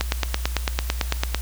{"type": "click train", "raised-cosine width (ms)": 0.2, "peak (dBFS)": -3, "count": 13, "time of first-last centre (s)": [0.01, 1.346], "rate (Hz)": 8.98, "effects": ["added 60 Hz sine -25 dBFS peak until 1.41 s", "white hiss -39 dBFS RMS until 1.41 s"]}